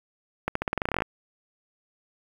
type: accelerating click train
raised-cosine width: 0.5 ms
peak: -10 dBFS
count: 15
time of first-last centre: 0.48-1.021 s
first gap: 74 ms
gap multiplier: 0.89
effects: 7-bit